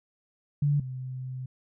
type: tone pair in turn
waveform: sine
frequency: 144.7 / 128.91 Hz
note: D3 / C3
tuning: -25 / -25 cents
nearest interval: major second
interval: 200 cents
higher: first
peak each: -21 / -33 dBFS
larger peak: first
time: 0.62-0.8 / 0.8-1.46 s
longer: second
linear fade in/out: 5 ms
effects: none